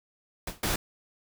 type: noise with exponential decay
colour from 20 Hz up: pink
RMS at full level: -31 dBFS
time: 0.47-0.64 s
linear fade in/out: 5 ms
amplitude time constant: 36 ms
type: noise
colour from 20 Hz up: pink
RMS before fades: -28 dBFS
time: 0.63-0.76 s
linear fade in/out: 5 ms
effects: none